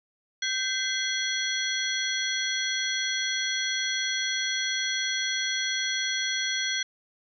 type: tone cluster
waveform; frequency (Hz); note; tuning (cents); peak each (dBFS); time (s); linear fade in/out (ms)
sine; 1549 / 2046 / 3328 / 4265 / 5880; G6 / C7 / G#7 / C8 / F#8; -21 / -39 / +3 / +32 / -12; -32 / -33 / -30 / -34 / -34; 0.42-6.83; 5
effects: none